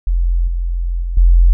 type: tone with level steps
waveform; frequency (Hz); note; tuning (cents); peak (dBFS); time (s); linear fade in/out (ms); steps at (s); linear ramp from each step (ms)
sine; 43.22; F1; -17; -11 / -15 / -17 / -5; 0.07-1.53; 0; 0.47 / 1.02 / 1.17; 5
effects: none